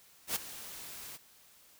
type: noise with ADSR envelope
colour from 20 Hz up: white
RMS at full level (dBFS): -31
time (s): 0.27-1.18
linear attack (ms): 85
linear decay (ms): 15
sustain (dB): -15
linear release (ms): 27
effects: white hiss -61 dBFS RMS until 1.79 s